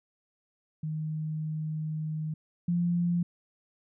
sine tone pair in turn, 155.56 / 173.41 Hz, D#3 / F3, 0 / -12 cents, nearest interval major second, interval 188 cents, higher second, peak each -30 / -24 dBFS, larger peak second, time 0.83-2.34 / 2.68-3.23 s, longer first, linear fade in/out 5 ms, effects none

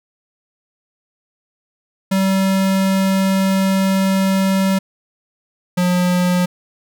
square tone pair in turn, 192.2 / 179.3 Hz, G3 / F3, -34 / +46 cents, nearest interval minor second, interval 120 cents, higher first, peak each -14 dBFS, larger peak neither, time 2.11-4.79 / 5.77-6.46 s, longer first, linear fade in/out 10 ms, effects none

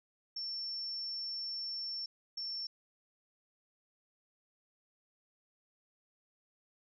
sine tone bursts at uneven times, 5420 Hz, E8, 47 cents sharp, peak -37 dBFS, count 2, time 0.36-2.06 / 2.37-2.67 s, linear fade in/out 5 ms, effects none

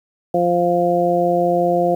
harmonic tone, 174.61 Hz, F3, in tune, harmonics 1 / 2 / 3 / 4, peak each -23 / -20 / -18 / -18 dBFS, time 0.34-1.95 s, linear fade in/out 5 ms, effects 8-bit

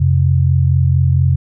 sine tone pair together, 89 / 133.35 Hz, F2 / C3, +33 / +33 cents, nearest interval perfect fifth, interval 700 cents, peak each -12 dBFS, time 0-1.36 s, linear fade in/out 10 ms, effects none

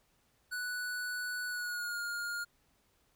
square tone with pitch glide, 1480 to 1418.9 Hz, F#6 to F6, 0 to +27 cents, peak -36 dBFS, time 0.51-2.45 s, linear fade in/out 20 ms, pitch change -73 cents, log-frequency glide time 1.47-2.01 s, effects pink hiss -72 dBFS RMS until 3.15 s

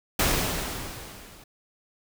pink noise with level ramp, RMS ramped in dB -21 to -50 dBFS, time 0.19-1.44 s, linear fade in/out 5 ms, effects none

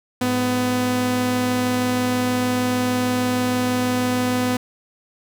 sawtooth tone pair together, 105.28 / 250 Hz, G#2 / B3, +24 / +21 cents, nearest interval octave + minor third, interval 1497 cents, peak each -24 / -15 dBFS, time 0.21-4.57 s, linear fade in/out 5 ms, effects none

